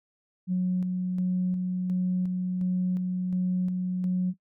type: tone with tremolo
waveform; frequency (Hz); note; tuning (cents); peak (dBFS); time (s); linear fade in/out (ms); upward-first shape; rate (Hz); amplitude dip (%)
sine; 182.5; F#3; -24; -22; 0.47-4.34; 50; square; 1.4; 30
effects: noise-tail reverb RT60 0.1 s tail -19 dB re dry + tanh soft clip ceiling -18 dBFS